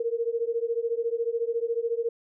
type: beating tone pair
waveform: sine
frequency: 457.9 / 471.9 Hz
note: A#4 / A#4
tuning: -31 / +21 cents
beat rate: 14 Hz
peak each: -28 dBFS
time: 0-2.09 s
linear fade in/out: 5 ms
effects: none